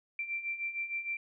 sine beating tone pair, 2349 / 2355.5 Hz, D7 / D7, 0 / +5 cents, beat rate 6.5 Hz, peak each -40 / -35 dBFS, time 0.19-1.17 s, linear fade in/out 2 ms, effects none

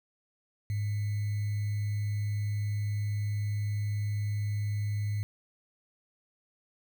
sine tone with sample-and-hold, 103.83 Hz, G#2, in tune, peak -28 dBFS, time 0.7-5.23 s, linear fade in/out 0 ms, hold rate 2100 Hz, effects none

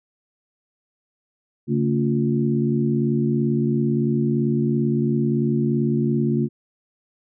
harmonic tone with a mistuned harmonic, 70.4 Hz, C#2, 27 cents sharp, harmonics 2 / 3 / 4 / 5, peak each -22 / -21 / -28 / -25 dBFS, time 1.67-6.49 s, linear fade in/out 50 ms, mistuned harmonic 3, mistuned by +100 cents, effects none

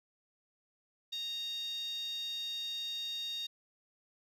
10% pulse tone with high-pass filter, 929 Hz, A#5, 6 cents flat, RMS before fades -39 dBFS, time 1.12-3.47 s, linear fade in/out 10 ms, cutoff 3600 Hz, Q 8.4, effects resampled to 32000 Hz

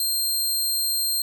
15% pulse tone, 4182 Hz, C8, 2 cents flat, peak -15 dBFS, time 0-1.22 s, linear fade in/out 2 ms, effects none

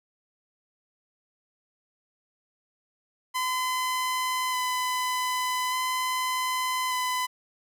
sawtooth tone with vibrato, 1013 Hz, B5, 44 cents sharp, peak -22 dBFS, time 3.34-7.27 s, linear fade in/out 20 ms, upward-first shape square, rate 0.42 Hz, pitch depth 10 cents each way, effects none

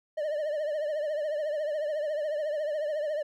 triangle tone with vibrato, 603 Hz, D5, 46 cents sharp, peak -26 dBFS, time 0.17-3.23 s, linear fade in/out 10 ms, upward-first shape triangle, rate 14 Hz, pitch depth 95 cents each way, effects none

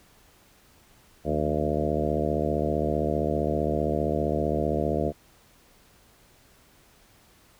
harmonic tone with a mistuned harmonic, 75.3 Hz, D2, 44 cents sharp, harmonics 1 / 2 / 3 / 4 / 5 / 6 / 7 / 8 / 9, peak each -32 / -32 / -32 / -32 / -32 / -32 / -32 / -32 / -32 dBFS, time 1.24-5.13 s, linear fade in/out 50 ms, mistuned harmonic 2, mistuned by +66 cents, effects pink hiss -58 dBFS RMS until 7.59 s

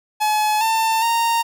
45% pulse tone with pitch steps, 852 / 894 / 925 Hz, G#5 / A5 / A#5, +44 / +27 / -14 cents, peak -16 dBFS, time 0.2-1.43 s, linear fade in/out 20 ms, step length 410 ms, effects none

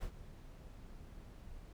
brown noise with ADSR envelope, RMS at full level -39 dBFS, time 0-1.73 s, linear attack 29 ms, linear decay 71 ms, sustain -13 dB, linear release 4 ms, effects none

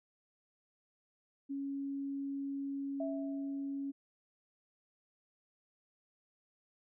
sine tone, 277.2 Hz, C#4, in tune, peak -36 dBFS, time 1.49-3.92 s, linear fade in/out 20 ms
sine tone with exponential decay, 655 Hz, E5, 11 cents flat, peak -35 dBFS, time 3-3.92 s, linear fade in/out 5 ms, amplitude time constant 200 ms
effects none

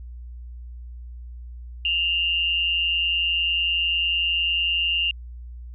sine tone with amplitude modulation, 2800 Hz, F7, 4 cents sharp, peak -17 dBFS, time 1.85-5.11 s, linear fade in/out 2 ms, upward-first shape sine, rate 171 Hz, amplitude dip 60%, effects added 60 Hz sine -35 dBFS peak until 5.74 s

